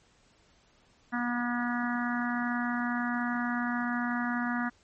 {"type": "harmonic tone", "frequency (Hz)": 241.5, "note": "B3", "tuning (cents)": -39, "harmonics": [1, 3, 4, 5, 6, 7, 8], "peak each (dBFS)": [-30, -38, -40, -38, -37, -37, -42], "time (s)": [1.12, 4.7], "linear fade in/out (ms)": 20, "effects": ["pink hiss -64 dBFS RMS until 4.83 s", "MP3 32 kbps"]}